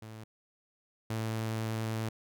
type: tone pair in turn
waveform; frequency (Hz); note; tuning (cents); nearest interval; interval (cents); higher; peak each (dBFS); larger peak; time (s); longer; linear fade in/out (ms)
sawtooth; 110 / 111.21; A2 / A2; 0 / +19; unison; 19; second; -40 / -28; second; 0.02-0.24 / 1.1-2.09; second; 5
effects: none